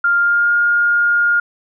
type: tone with pitch glide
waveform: sine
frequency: 1399 to 1418.5 Hz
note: F6 to F6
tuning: +3 to +27 cents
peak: -11 dBFS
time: 0.04-1.4 s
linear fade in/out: 5 ms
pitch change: +24 cents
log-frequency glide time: 0.18-0.53 s
effects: none